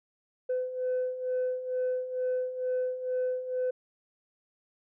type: beating tone pair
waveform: sine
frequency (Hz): 505 / 507.2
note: B4 / B4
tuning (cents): +39 / +46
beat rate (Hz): 2.2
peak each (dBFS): -33 / -28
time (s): 0.49-3.71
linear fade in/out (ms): 10
effects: tanh soft clip ceiling -24 dBFS